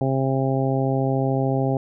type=harmonic tone; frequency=133.7 Hz; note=C3; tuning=38 cents sharp; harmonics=1 / 2 / 3 / 4 / 5 / 6; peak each=-22 / -25 / -27 / -28 / -29 / -30 dBFS; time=0.01-1.77 s; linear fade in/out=2 ms; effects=none